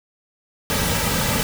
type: noise with comb filter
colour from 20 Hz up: pink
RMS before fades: -21 dBFS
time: 0.7-1.43 s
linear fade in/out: 0 ms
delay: 2.8 ms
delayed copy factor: -0.6
effects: none